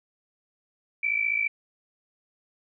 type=tone pair together; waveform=sine; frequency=2294 / 2349 Hz; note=D7 / D7; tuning=-41 / 0 cents; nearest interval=unison; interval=41 cents; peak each=-26 dBFS; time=1.03-1.48 s; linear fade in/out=5 ms; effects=none